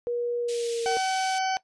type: tone with pitch glide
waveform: sine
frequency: 479.5 to 463.2 Hz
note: A#4 to A#4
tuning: +49 to -11 cents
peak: -25 dBFS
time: 0.07-0.97 s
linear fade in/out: 0 ms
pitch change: -60 cents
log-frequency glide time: 0.4-0.85 s
type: band-pass noise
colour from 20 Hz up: pink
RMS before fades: -40 dBFS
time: 0.48-1.39 s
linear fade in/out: 10 ms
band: 2800 to 10000 Hz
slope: 24 dB/octave
type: harmonic tone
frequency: 759 Hz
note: F#5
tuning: 44 cents sharp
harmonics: 1 / 2 / 3 / 4 / 6 / 7 / 8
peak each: -25 / -34 / -37 / -38 / -40 / -42 / -41 dBFS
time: 0.86-1.57 s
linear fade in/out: 0 ms
type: click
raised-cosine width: 0.5 ms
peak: -32 dBFS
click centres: 0.917 s
effects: noise-tail reverb RT60 0.1 s tail -18 dB re dry + resampled to 24000 Hz